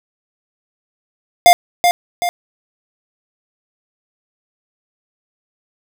square tone with echo, 704 Hz, F5, 14 cents sharp, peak -4 dBFS, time 1.46-1.53 s, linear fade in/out 0 ms, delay 380 ms, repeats 2, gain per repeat -6 dB, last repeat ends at 2.29 s, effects none

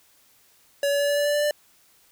square tone with pitch steps, 566 / 569.6 / 573.2 / 576.9 / 580.6 / 584.3 / 588 / 591.7 Hz, C#5 / C#5 / D5 / D5 / D5 / D5 / D5 / D5, +36 / +47 / -42 / -31 / -20 / -9 / +2 / +13 cents, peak -21 dBFS, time 0.83-1.51 s, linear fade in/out 2 ms, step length 85 ms, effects white hiss -59 dBFS RMS until 2.11 s

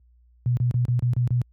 sine tone bursts, 122.2 Hz, B2, 18 cents flat, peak -18 dBFS, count 7, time 0.46-1.416 s, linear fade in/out 0 ms, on 110 ms, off 31 ms, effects added 60 Hz sine -51 dBFS peak until 1.52 s + high-pass 60 Hz 12 dB/octave

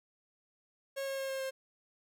45% pulse tone with pitch steps, 546 / 542.2 / 538.5 / 534.8 / 531.1 Hz, C#5 / C#5 / C5 / C5 / C5, -26 / -38 / +50 / +38 / +26 cents, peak -35 dBFS, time 0.96-1.51 s, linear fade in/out 20 ms, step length 110 ms, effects none

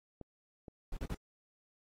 clicks, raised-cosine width 2 ms, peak -32 / -34 dBFS, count 2, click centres 0.213 / 0.682 s
brown noise bursts, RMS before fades -38 dBFS, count 3, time 0.92-1.147 s, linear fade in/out 5 ms, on 51 ms, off 37 ms
effects AAC 48 kbps

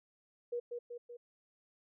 sine tone with echo, 480 Hz, B4, 49 cents flat, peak -34 dBFS, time 0.52-0.6 s, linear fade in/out 10 ms, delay 190 ms, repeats 3, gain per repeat -4 dB, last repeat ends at 1.17 s, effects none

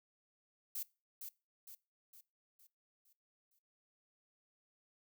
violet noise with echo, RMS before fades -41 dBFS, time 0.75-0.83 s, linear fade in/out 5 ms, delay 460 ms, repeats 6, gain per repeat -6 dB, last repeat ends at 3.59 s, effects noise-tail reverb RT60 0.3 s tail -22 dB re dry

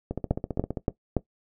two click trains, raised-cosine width 2 ms, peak -9 / -16 dBFS, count 4 / 11, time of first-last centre 0.31-1.167 / 0.11-0.772 s, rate 3.5 / 15.1 Hz, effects noise-tail reverb RT60 0.1 s tail -17 dB re dry

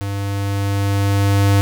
square tone with level ramp, 99.7 Hz, G2, 30 cents sharp, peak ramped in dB -22 to -11 dBFS, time 0.01-1.61 s, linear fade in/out 0 ms, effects none

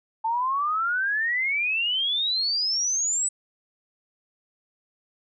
sine exponential sweep, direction up, 881 to 8030 Hz, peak -22 dBFS, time 0.24-3.29 s, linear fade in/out 10 ms, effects none

